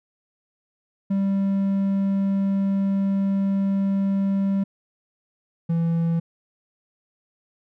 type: tone pair in turn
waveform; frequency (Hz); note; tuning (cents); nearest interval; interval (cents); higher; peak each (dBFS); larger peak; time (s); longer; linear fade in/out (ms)
triangle; 196 / 166.79; G3 / E3; 0 / +21; minor third; 279; first; -17; neither; 1.1-4.64 / 5.69-6.2; first; 10
effects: none